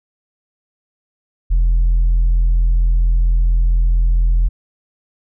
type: tone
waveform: sine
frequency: 42.19 Hz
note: E1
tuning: 41 cents sharp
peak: -8 dBFS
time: 1.5-4.49 s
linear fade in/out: 20 ms
effects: tanh soft clip ceiling -9 dBFS